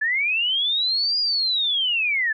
sine linear two-way sweep, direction up then down, 1700 to 4908 to 1700 Hz, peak -19 dBFS, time 0.01-2.33 s, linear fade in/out 10 ms, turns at 1.19 s, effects none

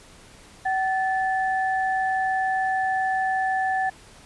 sine tone pair together, 759 / 1746.7 Hz, F#5 / A6, +44 / -13 cents, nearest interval octave + major second, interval 1443 cents, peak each -22 / -27 dBFS, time 0.65-3.9 s, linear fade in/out 10 ms, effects pink hiss -49 dBFS RMS until 4.25 s + resampled to 24000 Hz

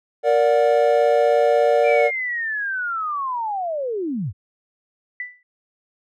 triangle chord, Bb augmented, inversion none, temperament just, 466.2 / 582.7 / 728.4 Hz, Bb4 / D5 / F#5, 0 / -14 / -27 cents, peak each -16 / -15 / -19 dBFS, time 0.23-2.11 s, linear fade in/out 50 ms
sine linear sweep, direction down, 2379 to 77.78 Hz, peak -22 dBFS, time 1.83-4.33 s, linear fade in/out 50 ms
sine tone with exponential decay, 1981 Hz, B6, 5 cents sharp, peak -23 dBFS, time 5.2-5.43 s, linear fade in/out 2 ms, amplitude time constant 50 ms
effects none

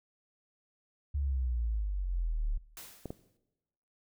sine exponential sweep, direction down, 73.1 to 35.17 Hz, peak -29 dBFS, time 1.14-2.58 s, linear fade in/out 10 ms
white noise with exponential decay, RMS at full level -44 dBFS, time 2.77-3.37 s, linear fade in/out 1 ms, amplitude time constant 130 ms
clicks, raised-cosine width 2 ms, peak -25 dBFS, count 2, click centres 3.057 / 3.105 s
effects noise-tail reverb RT60 1.0 s tail -18 dB re dry

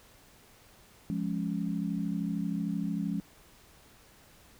sine chord, Db major, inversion first, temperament equal, 174.61 / 207.7 / 277.2 Hz, F3 / Ab3 / Db4, 0 / 0 / 0 cents, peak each -33 / -33 / -36 dBFS, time 1.1-3.2 s, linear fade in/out 0 ms, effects pink hiss -58 dBFS RMS until 4.59 s

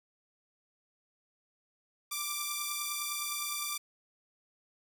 5% pulse beating tone pair, 1174.7 / 1184.6 Hz, D6 / D6, 0 / +15 cents, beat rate 9.9 Hz, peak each -23 / -27 dBFS, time 2.11-3.78 s, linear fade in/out 10 ms, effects none

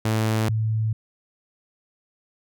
sawtooth / sine tone pair in turn, 110 / 110 Hz, A2 / A2, 0 / 0 cents, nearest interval unison, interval 0 cents, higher neither, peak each -16 / -20 dBFS, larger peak first, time 0.05-0.49 / 0.49-0.93 s, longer neither, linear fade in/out 5 ms, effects none

